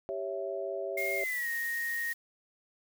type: chord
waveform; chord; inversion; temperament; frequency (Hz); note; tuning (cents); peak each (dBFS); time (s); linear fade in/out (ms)
sine; C# diminished; second; equal; 392 / 554.4 / 659.3; G4 / C#5 / E5; 0 / 0 / 0; -37; 0.09-1.24; 0
type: noise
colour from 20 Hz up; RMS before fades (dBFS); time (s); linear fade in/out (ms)
blue; -43; 0.97-2.14; 10
type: tone with pitch glide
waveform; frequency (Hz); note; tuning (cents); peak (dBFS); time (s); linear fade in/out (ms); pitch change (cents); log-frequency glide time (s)
sine; 2132 to 1866.8; C7 to A#6; +32 to +2; -31; 0.97-2.13; 5; -230; 1.17-1.48
effects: none